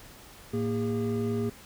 triangle tone cluster, 110.3 / 231.7 / 406.6 Hz, A2 / A#3 / G#4, +5 / -10 / -37 cents, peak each -30 / -28 / -29 dBFS, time 0.53-1.5 s, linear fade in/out 10 ms, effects pink hiss -50 dBFS RMS until 1.65 s

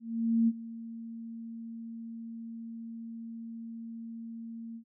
sine tone with ADSR envelope, 228.7 Hz, A#3, 33 cents flat, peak -21 dBFS, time 0-4.84 s, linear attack 480 ms, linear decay 40 ms, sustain -18 dB, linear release 84 ms, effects none

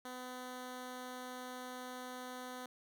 10% pulse tone, 252.1 Hz, B3, 36 cents sharp, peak -36 dBFS, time 0.05-2.66 s, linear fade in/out 2 ms, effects none

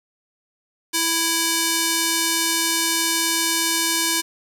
square tone with band-pass filter, 330.4 Hz, E4, 4 cents sharp, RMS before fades -21 dBFS, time 0.93-4.22 s, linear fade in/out 20 ms, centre 7900 Hz, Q 0.63, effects none

